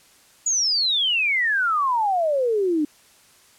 sine exponential sweep, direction down, 6930 to 290 Hz, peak -18 dBFS, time 0.46-2.85 s, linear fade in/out 5 ms, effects white hiss -54 dBFS RMS until 3.58 s + low-pass 11000 Hz 12 dB/octave

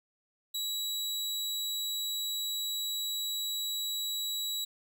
sawtooth tone, 3900 Hz, B7, 23 cents flat, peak -29 dBFS, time 0.54-4.65 s, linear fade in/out 10 ms, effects none

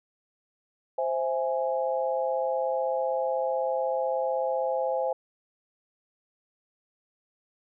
sine chord, C augmented, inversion none, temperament equal, 523.3 / 659.3 / 830.6 Hz, C5 / E5 / G#5, 0 / 0 / 0 cents, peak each -27 / -31 / -31 dBFS, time 0.98-5.13 s, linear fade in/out 5 ms, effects none

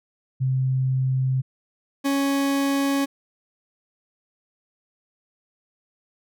sine / 40% pulse tone pair in turn, 130.81 / 277.2 Hz, C3 / C#4, 0 / 0 cents, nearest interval octave + minor second, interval 1300 cents, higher second, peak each -19 dBFS, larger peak neither, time 0.4-1.42 / 2.04-3.06 s, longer neither, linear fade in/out 20 ms, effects none

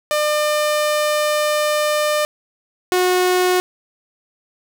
sawtooth tone pair in turn, 600 / 364.2 Hz, D5 / F#4, +37 / -27 cents, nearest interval major sixth, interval 864 cents, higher first, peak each -12 / -10 dBFS, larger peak second, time 0.11-2.25 / 2.92-3.6 s, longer first, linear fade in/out 0 ms, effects none

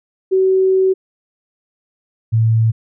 sine tone pair in turn, 378.6 / 112.56 Hz, F#4 / A2, +40 / +40 cents, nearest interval octave + major sixth, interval 2100 cents, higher first, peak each -10 dBFS, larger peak neither, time 0.31-0.94 / 2.32-2.72 s, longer first, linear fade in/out 20 ms, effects none

